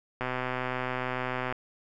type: click train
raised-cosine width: 0.5 ms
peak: -16 dBFS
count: 168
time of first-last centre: 0.21-1.525 s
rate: 127 Hz
effects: none